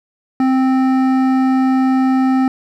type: tone with hard clipping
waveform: sine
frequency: 261.6 Hz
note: C4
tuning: in tune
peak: -13 dBFS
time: 0.4-2.48 s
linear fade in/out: 2 ms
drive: 12 dB
effects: none